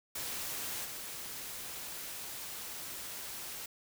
white noise with level steps, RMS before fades -39 / -43 dBFS, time 0.15-3.66 s, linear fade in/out 5 ms, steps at 0.84 s, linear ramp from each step 20 ms, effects none

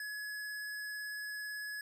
square tone with vibrato, 1692 Hz, G#6, 32 cents sharp, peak -40 dBFS, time 0-1.81 s, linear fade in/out 2 ms, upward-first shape triangle, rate 18 Hz, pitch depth 9 cents each way, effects none

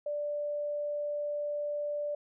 sine tone, 587.3 Hz, D5, in tune, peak -31 dBFS, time 0.06-2.15 s, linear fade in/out 5 ms, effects none

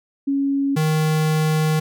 sine / square tone pair in turn, 277.2 / 155.91 Hz, C#4 / D#3, 0 / +4 cents, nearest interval minor seventh, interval 996 cents, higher first, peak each -17 / -17 dBFS, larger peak neither, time 0.27-0.76 / 0.76-1.8 s, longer second, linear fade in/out 10 ms, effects none

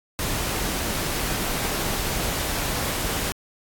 pink noise, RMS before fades -26 dBFS, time 0.19-3.32 s, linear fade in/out 0 ms, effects AAC 64 kbps

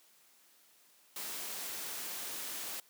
white noise, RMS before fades -41 dBFS, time 1.16-2.8 s, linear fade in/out 2 ms, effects white hiss -65 dBFS RMS until 2.89 s + high-pass 200 Hz 12 dB/octave

